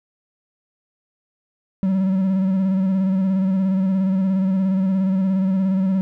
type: tone with vibrato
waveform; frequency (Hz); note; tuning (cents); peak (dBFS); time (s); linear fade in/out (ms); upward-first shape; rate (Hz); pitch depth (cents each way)
triangle; 190.3; F#3; +49; -14; 1.83-6.01; 0; square; 17; 33
effects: none